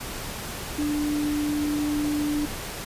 sine tone in noise, 295.8 Hz, D4, 13 cents sharp, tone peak -23 dBFS, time 0.78-2.46 s, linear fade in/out 10 ms, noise pink, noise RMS -34 dBFS, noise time 0-2.85 s, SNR +8 dB, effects resampled to 32000 Hz

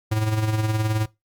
square tone with tremolo, 108.6 Hz, A2, 22 cents flat, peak -19 dBFS, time 0.11-1.06 s, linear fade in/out 10 ms, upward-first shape sine, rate 19 Hz, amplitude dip 50%, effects noise-tail reverb RT60 0.2 s tail -20 dB re dry + Opus 48 kbps

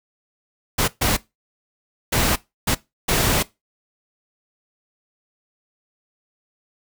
pink noise bursts at uneven times, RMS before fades -19 dBFS, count 5, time 0.78-0.88 / 1.01-1.17 / 2.12-2.36 / 2.67-2.75 / 3.08-3.43 s, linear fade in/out 10 ms, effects noise-tail reverb RT60 0.2 s tail -19 dB re dry

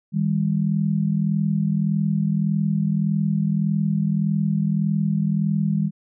sine tone pair together, 158.7 / 200.4 Hz, D#3 / G3, +35 / +38 cents, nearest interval major third, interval 403 cents, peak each -21 dBFS, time 0.12-5.91 s, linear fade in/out 50 ms, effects none

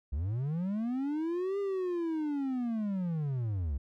triangle linear two-way sweep, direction up then down, 63 to 404.5 to 63 Hz, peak -28 dBFS, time 0.12-3.78 s, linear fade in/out 10 ms, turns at 1.59 s, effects none

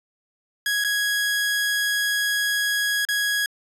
sawtooth tone with dropouts, 1661.2 Hz, G#6, in tune, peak -17 dBFS, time 0.66-3.46 s, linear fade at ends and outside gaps 2 ms, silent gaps 0.84-0.846 / 3.051-3.087 s, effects resampled to 32000 Hz

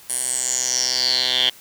10% pulse tone with band-pass filter sweep, 126.7 Hz, B2, 45 cents sharp, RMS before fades -21 dBFS, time 0.09-1.5 s, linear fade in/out 10 ms, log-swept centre 10000 to 3200 Hz, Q 7.9, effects white hiss -46 dBFS RMS until 1.6 s

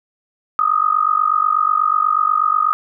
sine tone with amplitude modulation, 1244.5 Hz, D#6, in tune, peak -9 dBFS, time 0.59-2.73 s, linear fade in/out 0 ms, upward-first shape sine, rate 48.2 Hz, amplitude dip 90%, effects none

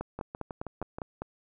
two click trains, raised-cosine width 1 ms, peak -23 / -20 dBFS, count 6 / 7, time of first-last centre 0.19-0.985 / 0.01-1.22 s, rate 6.29 / 4.96 Hz, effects none

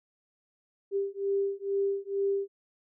sine beating tone pair, 394.9 / 397.1 Hz, G4 / G4, +13 / +22 cents, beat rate 2.2 Hz, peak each -30 dBFS, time 0.91-2.48 s, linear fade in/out 50 ms, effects none

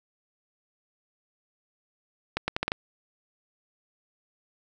accelerating click train, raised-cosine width 0.3 ms, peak -10 dBFS, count 6, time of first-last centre 2.37-2.719 s, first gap 110 ms, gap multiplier 0.77, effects none

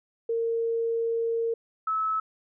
sine tone pair in turn, 459.4 / 1299.4 Hz, A#4 / E6, -25 / -25 cents, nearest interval octave + tritone, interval 1800 cents, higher second, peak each -24 dBFS, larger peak neither, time 0.29-1.54 / 1.87-2.2 s, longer first, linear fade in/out 5 ms, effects none

